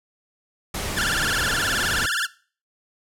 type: noise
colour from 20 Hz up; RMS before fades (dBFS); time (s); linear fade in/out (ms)
pink; -28; 0.74-2.06; 5
type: tone with vibrato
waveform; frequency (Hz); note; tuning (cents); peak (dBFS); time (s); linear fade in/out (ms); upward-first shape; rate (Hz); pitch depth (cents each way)
sawtooth; 1553; G6; -17; -18; 0.96-2.27; 20; sine; 19; 230
effects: noise-tail reverb RT60 0.4 s tail -19 dB re dry + low-pass 12000 Hz 12 dB/octave